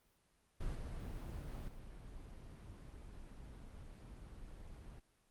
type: noise with level steps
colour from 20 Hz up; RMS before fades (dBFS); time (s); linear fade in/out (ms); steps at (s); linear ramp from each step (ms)
brown; -42 / -45 / -52; 0.6-5; 10; 0.75 / 1.68; 5
effects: pink hiss -75 dBFS RMS until 5.3 s + Opus 32 kbps